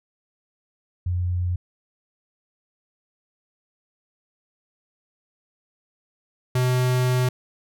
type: tone pair in turn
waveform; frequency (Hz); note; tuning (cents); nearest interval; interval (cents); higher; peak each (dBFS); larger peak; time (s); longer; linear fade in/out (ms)
sine / square; 89.1 / 126.37; F2 / B2; +35 / +40; tritone; 605; second; -21 / -19; second; 1.06-1.56 / 6.55-7.29; second; 5
effects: none